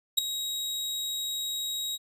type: tone with ADSR envelope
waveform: sawtooth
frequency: 3807 Hz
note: A#7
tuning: 36 cents sharp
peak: -13 dBFS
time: 0.17-1.98 s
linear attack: 15 ms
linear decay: 4 ms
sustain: -14 dB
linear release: 34 ms
effects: resampled to 32000 Hz